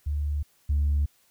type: tone pair in turn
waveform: sine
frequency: 73.42 / 72.53 Hz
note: D2 / D2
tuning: 0 / -21 cents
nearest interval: unison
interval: 21 cents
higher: first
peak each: -24 / -19 dBFS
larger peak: second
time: 0.06-0.43 / 0.69-1.06 s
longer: neither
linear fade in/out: 10 ms
effects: tanh soft clip ceiling -18 dBFS + white hiss -64 dBFS RMS until 1.3 s